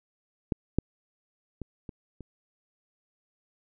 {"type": "clicks", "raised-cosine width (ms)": 3, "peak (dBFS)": [-13, -10, -23, -26, -29], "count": 5, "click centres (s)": [0.522, 0.786, 1.617, 1.892, 2.207], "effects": []}